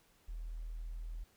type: tone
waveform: sine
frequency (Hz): 40.54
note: E1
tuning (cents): -28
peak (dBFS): -39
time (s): 0.28-1.24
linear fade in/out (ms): 10
effects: tanh soft clip ceiling -35 dBFS + pink hiss -69 dBFS RMS until 1.36 s